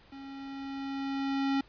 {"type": "tone with level ramp", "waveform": "square", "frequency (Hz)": 273.5, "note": "C#4", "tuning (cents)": -23, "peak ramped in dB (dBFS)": [-44, -26], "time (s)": [0.12, 1.61], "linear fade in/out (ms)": 5, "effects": ["pink hiss -59 dBFS RMS until 1.68 s", "resampled to 11025 Hz"]}